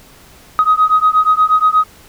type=beating tone pair; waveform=sine; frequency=1254 / 1262.4 Hz; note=D#6 / D#6; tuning=+13 / +25 cents; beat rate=8.4 Hz; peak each=-11 dBFS; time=0.59-1.84 s; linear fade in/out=0 ms; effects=tanh soft clip ceiling -2 dBFS + pink hiss -43 dBFS RMS until 2.08 s